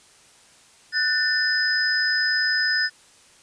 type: tone cluster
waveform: sine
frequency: 1489 / 1781 / 5040 Hz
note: F#6 / A6 / D#8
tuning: +11 / +21 / +21 cents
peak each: -25 / -22 / -24 dBFS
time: 0.92-2.9 s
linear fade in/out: 50 ms
effects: white hiss -53 dBFS RMS until 3.42 s + resampled to 22050 Hz